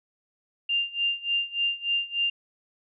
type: tone with tremolo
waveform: sine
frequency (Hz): 2794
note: F7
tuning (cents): 0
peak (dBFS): -21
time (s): 0.69-2.3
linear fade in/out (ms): 5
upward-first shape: sine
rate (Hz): 3.4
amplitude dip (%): 90
effects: none